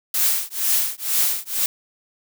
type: noise with tremolo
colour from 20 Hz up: blue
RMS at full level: -17 dBFS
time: 0.14-1.66 s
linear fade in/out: 2 ms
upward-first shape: triangle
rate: 2.1 Hz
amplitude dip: 100%
effects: none